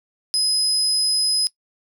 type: tone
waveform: 35% pulse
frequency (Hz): 5050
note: D#8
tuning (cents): +25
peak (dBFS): -15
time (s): 0.34-1.47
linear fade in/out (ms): 0
effects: noise-tail reverb RT60 0.1 s tail -20 dB re dry